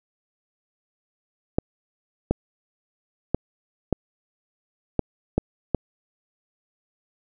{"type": "clicks", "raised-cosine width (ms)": 2, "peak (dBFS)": -6, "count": 7, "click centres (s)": [1.585, 2.31, 3.346, 3.927, 4.993, 5.38, 5.747], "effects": []}